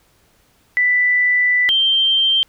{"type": "tone pair in turn", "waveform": "sine", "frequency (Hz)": [1982, 3146], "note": ["B6", "G7"], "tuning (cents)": [6, 6], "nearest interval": "minor sixth", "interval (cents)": 800, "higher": "second", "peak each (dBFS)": -12, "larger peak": "neither", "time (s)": [[0.77, 1.69], [1.69, 2.43]], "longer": "first", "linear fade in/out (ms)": 0, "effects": ["pink hiss -57 dBFS RMS until 2.48 s"]}